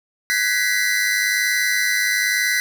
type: tone cluster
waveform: square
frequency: 1508 / 1660 / 1951 / 2052 / 4035 Hz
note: F#6 / G#6 / B6 / C7 / B7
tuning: +32 / -1 / -22 / -34 / +36 cents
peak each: -27 / -27 / -21 / -25 / -28 dBFS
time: 0.3-2.6 s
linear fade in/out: 0 ms
effects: none